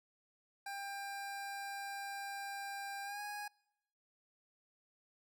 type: tone with pitch glide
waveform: 25% pulse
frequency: 796 to 826.9 Hz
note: G5 to G#5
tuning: +26 to -8 cents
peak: -38 dBFS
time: 0.66-3.48 s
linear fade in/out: 5 ms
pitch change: +66 cents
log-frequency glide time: 3.04-3.21 s
effects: noise-tail reverb RT60 0.9 s tail -26 dB re dry